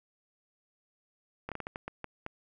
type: slowing click train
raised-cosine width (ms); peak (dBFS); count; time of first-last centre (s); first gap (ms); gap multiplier
0.5; -22; 9; 1.49-2.264; 27; 1.35
effects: none